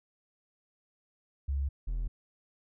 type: tone pair in turn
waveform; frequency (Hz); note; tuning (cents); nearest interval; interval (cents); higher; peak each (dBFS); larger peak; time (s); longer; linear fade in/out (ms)
sine / triangle; 69.3 / 41.35; C#2 / E1; 0 / +6; major sixth; 894; first; -28; neither; 1.48-1.69 / 1.87-2.08; neither; 10
effects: none